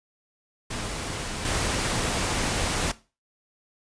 pink noise with level steps, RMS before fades -32 / -26 dBFS, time 0.7-2.92 s, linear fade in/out 10 ms, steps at 1.45 s, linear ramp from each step 2 ms, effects noise-tail reverb RT60 0.3 s tail -17 dB re dry + resampled to 22050 Hz

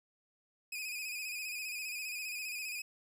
sawtooth tone with vibrato, 2489 Hz, D#7, in tune, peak -35 dBFS, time 0.72-2.82 s, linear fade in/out 5 ms, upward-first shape square, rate 15 Hz, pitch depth 44 cents each way, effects none

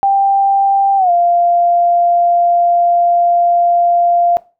sine tone with pitch glide, 789 to 694.8 Hz, G5 to F5, +11 to -9 cents, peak -8 dBFS, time 0.03-4.37 s, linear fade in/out 0 ms, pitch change -220 cents, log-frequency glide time 0.97-1.11 s, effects noise-tail reverb RT60 0.3 s tail -20 dB re dry

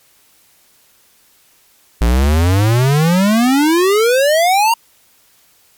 square exponential sweep, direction up, 55 to 946 Hz, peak -10 dBFS, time 2.01-4.74 s, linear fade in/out 5 ms, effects white hiss -52 dBFS RMS until 5.77 s + MP3 96 kbps

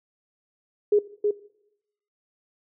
sine tone with echo, 415.3 Hz, G#4, in tune, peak -15 dBFS, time 0.92-0.99 s, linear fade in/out 5 ms, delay 320 ms, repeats 1, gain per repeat -4 dB, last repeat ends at 1.31 s, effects noise-tail reverb RT60 0.8 s tail -19 dB re dry

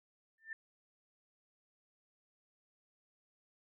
sine tone with exponential growth, 1788 Hz, A6, 27 cents sharp, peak -37 dBFS, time 0.38-0.53 s, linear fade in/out 2 ms, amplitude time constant 31 ms, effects none

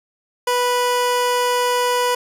25% pulse tone pair together, 492 / 984 Hz, B4 / B5, -7 / -7 cents, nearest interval octave, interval 1200 cents, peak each -14 / -22 dBFS, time 0.47-2.15 s, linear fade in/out 5 ms, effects resampled to 32000 Hz + 8-bit

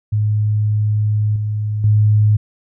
sine tone with level steps, 106 Hz, G#2, 36 cents sharp, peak -13 / -17 / -9 dBFS, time 0.12-2.37 s, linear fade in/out 10 ms, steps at 1.36 / 1.84 s, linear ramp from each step 2 ms, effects none

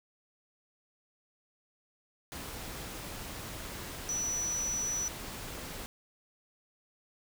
sine tone in noise, 5920 Hz, F#8, in tune, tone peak -31 dBFS, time 4.09-5.08 s, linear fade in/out 0 ms, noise pink, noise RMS -42 dBFS, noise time 2.32-5.86 s, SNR +8 dB, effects none

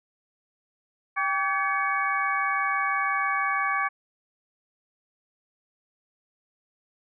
sine tone cluster, 789 / 1144 / 1556 / 1702 / 2239 Hz, G5 / D6 / G6 / G#6 / C#7, +11 / -46 / -13 / +42 / +17 cents, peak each -32 / -26 / -34 / -30 / -30 dBFS, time 1.16-3.89 s, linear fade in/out 20 ms, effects none

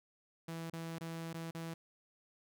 sawtooth tone with dropouts, 164.81 Hz, E3, in tune, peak -37 dBFS, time 0.48-1.74 s, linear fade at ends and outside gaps 5 ms, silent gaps 0.7-0.732 / 0.985-1.009 / 1.332-1.342 / 1.51-1.547 s, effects none

